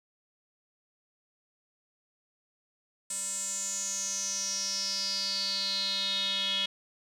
square tone with band-pass filter sweep, 196 Hz, G3, in tune, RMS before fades -32 dBFS, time 3.1-6.66 s, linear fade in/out 5 ms, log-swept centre 8200 to 3300 Hz, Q 8.3, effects none

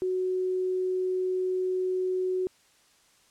sine tone, 370 Hz, F#4, in tune, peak -25 dBFS, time 0.02-2.47 s, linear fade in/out 0 ms, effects white hiss -62 dBFS RMS until 3.3 s + low-pass 9000 Hz 12 dB/octave

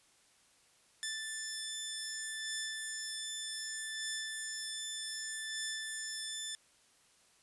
10% pulse beating tone pair, 1760 / 1760.65 Hz, A6 / A6, 0 / +1 cents, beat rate 0.65 Hz, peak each -30 / -37 dBFS, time 1.03-6.55 s, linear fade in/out 0 ms, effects white hiss -67 dBFS RMS until 7.42 s + resampled to 24000 Hz

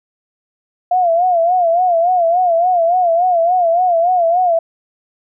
sine tone with vibrato, 698.5 Hz, F5, in tune, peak -10 dBFS, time 0.91-4.59 s, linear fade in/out 5 ms, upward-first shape sine, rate 3.5 Hz, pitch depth 100 cents each way, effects none

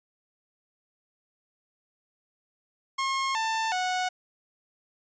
sawtooth tone with pitch steps, 1077 / 890.1 / 735.6 Hz, C6 / A5 / F#5, +50 / +20 / -10 cents, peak -22 dBFS, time 2.98-4.09 s, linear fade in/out 10 ms, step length 370 ms, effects resampled to 16000 Hz

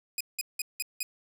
10% pulse tone bursts, 2489 Hz, D#7, in tune, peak -20 dBFS, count 5, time 0.18-1.03 s, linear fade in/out 2 ms, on 26 ms, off 180 ms, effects 10-bit

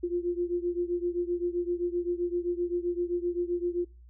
sine beating tone pair, 347.8 / 355.5 Hz, F4 / F4, -7 / +31 cents, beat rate 7.7 Hz, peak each -29 / -31 dBFS, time 0.03-3.85 s, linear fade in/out 10 ms, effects noise-tail reverb RT60 0.3 s tail -22 dB re dry + added 60 Hz sine -49 dBFS peak until 4.09 s

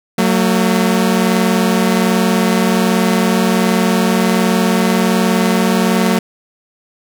sawtooth tone pair together, 185 / 226.3 Hz, F#3 / A3, 0 / +49 cents, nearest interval minor third, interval 349 cents, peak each -10 dBFS, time 0.18-6.19 s, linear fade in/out 5 ms, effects none

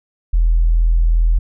sine tone, 41.31 Hz, E1, 4 cents sharp, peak -9 dBFS, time 0.33-1.39 s, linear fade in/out 10 ms, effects tanh soft clip ceiling -5 dBFS

